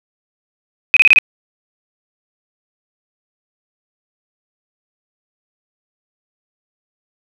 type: tone bursts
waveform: sine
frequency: 2517 Hz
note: D#7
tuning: 19 cents sharp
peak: -4 dBFS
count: 5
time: 0.94-1.186 s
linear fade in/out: 0 ms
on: 26 ms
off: 29 ms
effects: none